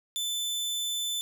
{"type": "tone", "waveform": "sawtooth", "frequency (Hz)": 3520, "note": "A7", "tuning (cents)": 0, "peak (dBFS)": -26, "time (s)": [0.16, 1.21], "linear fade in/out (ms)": 0, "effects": []}